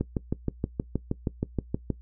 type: click train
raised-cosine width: 3 ms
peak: -13 dBFS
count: 13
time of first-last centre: 0.01-1.903 s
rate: 6.34 Hz
effects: noise-tail reverb RT60 0.1 s tail -19 dB re dry + added 60 Hz sine -45 dBFS peak until 2.01 s